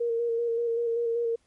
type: tone with vibrato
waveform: sine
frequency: 466.2 Hz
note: A#4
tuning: in tune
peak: -24 dBFS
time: 0-1.36 s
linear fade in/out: 10 ms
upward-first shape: square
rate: 5.2 Hz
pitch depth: 21 cents each way
effects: pink hiss -69 dBFS RMS until 1.46 s + MP3 48 kbps